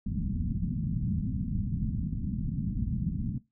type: low-pass noise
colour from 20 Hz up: white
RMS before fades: -31 dBFS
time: 0.06-3.38 s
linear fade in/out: 5 ms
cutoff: 230 Hz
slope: 48 dB/octave
effects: noise-tail reverb RT60 0.2 s tail -18 dB re dry